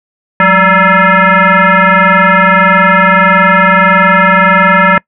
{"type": "tone with frequency modulation", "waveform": "sine", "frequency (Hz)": 201.3, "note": "G3", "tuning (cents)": 46, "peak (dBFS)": -3, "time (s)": [0.4, 4.98], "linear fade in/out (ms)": 2, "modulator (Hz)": 381, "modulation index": 5, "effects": ["noise-tail reverb RT60 0.1 s tail -25 dB re dry"]}